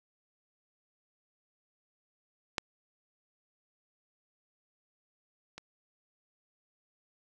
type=clicks; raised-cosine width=0.2 ms; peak=-12 / -26 dBFS; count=2; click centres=2.582 / 5.58 s; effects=none